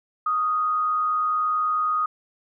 sine tone with frequency modulation, 1244.5 Hz, D#6, in tune, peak -20 dBFS, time 0.26-2.06 s, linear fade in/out 5 ms, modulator 121 Hz, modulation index 0.27, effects none

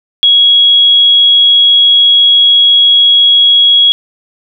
sine tone, 3322 Hz, G#7, in tune, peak -3 dBFS, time 0.23-3.92 s, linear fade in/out 0 ms, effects none

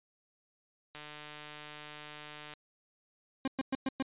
click train, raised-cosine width 0.2 ms, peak -28 dBFS, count 239, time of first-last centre 0.95-2.537 s, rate 150 Hz
40% pulse tone bursts, 266.2 Hz, C4, 30 cents sharp, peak -29 dBFS, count 5, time 3.45-4.025 s, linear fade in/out 2 ms, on 27 ms, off 110 ms
effects resampled to 8000 Hz

